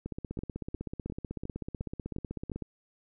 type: two click trains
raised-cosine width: 3 ms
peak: -24 / -23 dBFS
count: 7 / 42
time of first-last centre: 0.39-2.518 / 0.06-2.623 s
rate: 2.82 / 16 Hz
effects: none